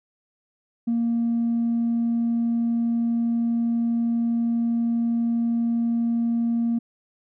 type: tone with tanh clipping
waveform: triangle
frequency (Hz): 233.1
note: A#3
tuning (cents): 0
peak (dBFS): -20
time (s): 0.87-6.79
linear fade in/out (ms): 10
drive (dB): 5
effects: none

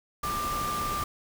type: tone in noise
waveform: sine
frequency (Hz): 1187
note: D6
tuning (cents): +18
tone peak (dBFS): -29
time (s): 0.23-1.04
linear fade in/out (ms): 5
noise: pink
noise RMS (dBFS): -35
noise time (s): 0.23-1.04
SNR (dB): +3
effects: none

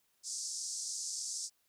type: band-pass noise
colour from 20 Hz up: pink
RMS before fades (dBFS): -40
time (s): 0.23-1.5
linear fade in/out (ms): 50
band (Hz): 5000 to 8700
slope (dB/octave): 48
effects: white hiss -75 dBFS RMS until 1.68 s

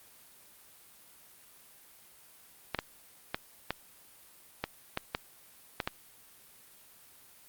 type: clicks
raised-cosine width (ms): 0.3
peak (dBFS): -14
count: 9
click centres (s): 2.747 / 2.789 / 3.345 / 3.706 / 4.64 / 4.974 / 5.149 / 5.802 / 5.875
effects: white hiss -57 dBFS RMS until 7.48 s + Opus 32 kbps

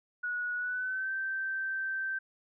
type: tone with pitch glide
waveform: sine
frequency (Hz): 1461 to 1556.8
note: F#6 to G6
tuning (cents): -22 to -12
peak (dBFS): -31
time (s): 0.23-2.19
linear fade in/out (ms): 10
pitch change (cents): +110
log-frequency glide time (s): 0.56-1.12
effects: none

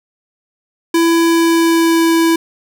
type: tone with pitch glide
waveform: square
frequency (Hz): 333.3 to 330.2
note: E4 to E4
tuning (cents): +19 to +3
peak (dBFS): -10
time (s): 0.94-2.36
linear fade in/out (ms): 5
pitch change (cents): -16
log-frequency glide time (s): 1.25-2.14
effects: none

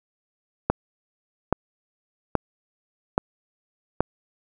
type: click train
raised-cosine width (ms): 1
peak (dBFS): -4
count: 5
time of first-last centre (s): 0.7-4.006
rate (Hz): 1.21
effects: none

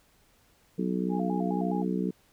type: harmonic tone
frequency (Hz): 61.9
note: B1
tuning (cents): +5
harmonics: 3 / 4 / 5 / 6 / 7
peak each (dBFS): -29 / -33 / -34 / -37 / -36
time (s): 0.78-2.11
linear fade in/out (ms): 10
type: tone with vibrato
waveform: sine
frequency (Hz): 756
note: F#5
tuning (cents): +37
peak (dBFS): -34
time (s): 1.09-1.85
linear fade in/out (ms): 50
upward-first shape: square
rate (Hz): 4.8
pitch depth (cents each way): 150
effects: pink hiss -64 dBFS RMS until 2.32 s

